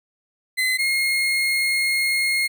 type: tone pair in turn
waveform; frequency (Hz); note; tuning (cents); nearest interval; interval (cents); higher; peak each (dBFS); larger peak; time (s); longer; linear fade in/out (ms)
35% pulse; 2039 / 2146; C7 / C7; -45 / +43; minor second; 88; second; -17; neither; 0.57-0.78 / 0.78-2.48; second; 20
effects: none